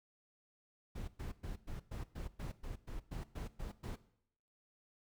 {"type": "noise bursts", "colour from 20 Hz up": "brown", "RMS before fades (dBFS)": -43, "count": 13, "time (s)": [0.95, 3.96], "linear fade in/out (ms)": 10, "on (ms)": 130, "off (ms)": 110, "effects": ["noise-tail reverb RT60 0.7 s tail -17 dB re dry"]}